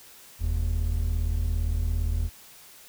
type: tone pair together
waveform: triangle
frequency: 42.83 / 80.3 Hz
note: F1 / E2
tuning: -33 / -45 cents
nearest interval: major seventh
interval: 1088 cents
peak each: -24 / -24 dBFS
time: 0.39-2.3 s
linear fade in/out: 50 ms
effects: white hiss -50 dBFS RMS until 2.88 s